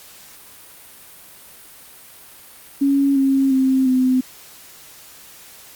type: tone with pitch steps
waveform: sine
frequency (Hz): 277.8 / 270.5 / 263.4 / 256.5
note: C#4 / C#4 / C4 / C4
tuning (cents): +4 / -42 / +12 / -34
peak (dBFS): -13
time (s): 2.81-4.21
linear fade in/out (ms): 10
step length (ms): 350
effects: white hiss -43 dBFS RMS until 5.75 s + Opus 48 kbps